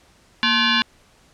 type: tone with frequency modulation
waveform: sine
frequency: 880 Hz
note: A5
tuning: in tune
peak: -15 dBFS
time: 0.43-0.82 s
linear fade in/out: 0 ms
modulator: 647 Hz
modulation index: 5.1
effects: pink hiss -55 dBFS RMS until 1.33 s + low-pass 9000 Hz 12 dB/octave